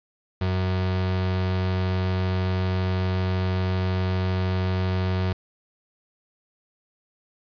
35% pulse tone, 92.7 Hz, F#2, 4 cents sharp, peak -20 dBFS, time 0.41-5.33 s, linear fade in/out 5 ms, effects resampled to 11025 Hz + 8-bit

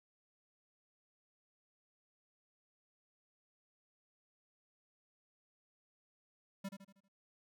square tone with echo, 196 Hz, G3, in tune, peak -40 dBFS, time 6.64-6.69 s, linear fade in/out 10 ms, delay 79 ms, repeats 5, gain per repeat -7 dB, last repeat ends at 7.085 s, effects none

